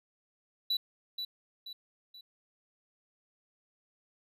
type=tone with echo; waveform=triangle; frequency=3951 Hz; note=B7; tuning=in tune; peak=-26 dBFS; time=0.7-0.77 s; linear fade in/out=5 ms; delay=480 ms; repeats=3; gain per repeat=-7 dB; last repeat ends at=2.21 s; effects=none